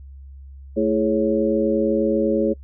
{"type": "harmonic tone with a mistuned harmonic", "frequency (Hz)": 110, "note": "A2", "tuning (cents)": 0, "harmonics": [2, 3, 4, 5], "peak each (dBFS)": [-22, -22, -22, -22], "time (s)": [0.76, 2.54], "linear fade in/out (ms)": 20, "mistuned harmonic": 4, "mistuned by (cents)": -88, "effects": ["noise-tail reverb RT60 0.1 s tail -25 dB re dry", "added 68 Hz sine -37 dBFS peak until 2.63 s"]}